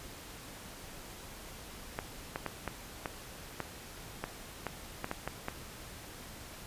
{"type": "clicks", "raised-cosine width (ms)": 0.5, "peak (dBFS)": -19, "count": 12, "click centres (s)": [1.989, 2.359, 2.463, 2.677, 3.058, 3.603, 4.24, 4.667, 5.044, 5.114, 5.276, 5.484], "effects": ["pink hiss -48 dBFS RMS until 6.66 s", "resampled to 32000 Hz"]}